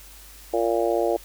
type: harmonic tone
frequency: 115.7 Hz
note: A#2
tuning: 13 cents flat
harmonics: 3 / 4 / 5 / 6 / 7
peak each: -25 / -25 / -25 / -27 / -32 dBFS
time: 0.53-1.17 s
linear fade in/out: 10 ms
effects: added 50 Hz sine -47 dBFS peak until 1.24 s + white hiss -47 dBFS RMS until 1.24 s